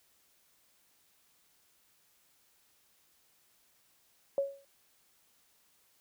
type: tone with exponential decay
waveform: sine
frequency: 554.4 Hz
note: C#5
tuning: in tune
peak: -24 dBFS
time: 4.38-4.65 s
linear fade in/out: 1 ms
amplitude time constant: 58 ms
effects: white hiss -69 dBFS RMS until 6 s